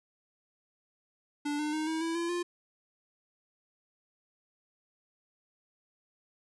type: tone with pitch steps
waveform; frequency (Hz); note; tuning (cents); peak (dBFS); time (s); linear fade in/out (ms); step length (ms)
square; 292.2 / 301.1 / 310.3 / 319.8 / 329.5 / 339.5 / 349.9; D4 / D4 / D#4 / D#4 / E4 / F4 / F4; -9 / +43 / -5 / +48 / -1 / -49 / +3; -31; 1.45-2.43; 10; 140
effects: resampled to 24000 Hz